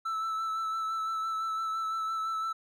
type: tone with vibrato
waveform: triangle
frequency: 1318 Hz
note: E6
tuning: 1 cent flat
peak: -28 dBFS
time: 0.05-2.53 s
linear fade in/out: 10 ms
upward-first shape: sine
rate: 5.9 Hz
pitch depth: 19 cents each way
effects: none